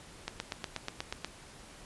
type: click train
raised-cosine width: 0.2 ms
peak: -17 dBFS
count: 9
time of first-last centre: 0.28-1.246 s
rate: 8.28 Hz
effects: pink hiss -52 dBFS RMS until 1.85 s + resampled to 24000 Hz